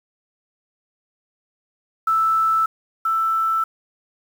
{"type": "tone pair in turn", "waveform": "sine", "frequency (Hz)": [1318.5, 1324.7], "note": ["E6", "E6"], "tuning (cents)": [0, 8], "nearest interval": "unison", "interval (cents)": 8, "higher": "second", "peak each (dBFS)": [-15, -17], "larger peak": "first", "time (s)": [[2.07, 2.66], [3.05, 3.64]], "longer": "neither", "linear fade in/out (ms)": 5, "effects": ["7-bit"]}